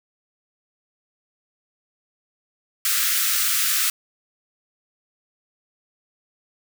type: high-pass noise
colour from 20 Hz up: white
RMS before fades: -21 dBFS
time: 2.85-3.9 s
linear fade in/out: 2 ms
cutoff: 1200 Hz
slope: 96 dB/octave
effects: none